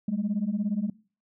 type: beating tone pair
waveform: sine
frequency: 196.9 / 213.9 Hz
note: G3 / A3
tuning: +8 / -49 cents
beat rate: 17 Hz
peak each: -28 / -26 dBFS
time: 0.08-0.9 s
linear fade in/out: 5 ms
effects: noise-tail reverb RT60 0.4 s tail -24 dB re dry + tanh soft clip ceiling -20 dBFS